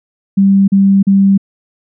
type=tone bursts; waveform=sine; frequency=196 Hz; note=G3; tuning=in tune; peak=-5 dBFS; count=3; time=0.37-1.378 s; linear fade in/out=10 ms; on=310 ms; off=39 ms; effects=none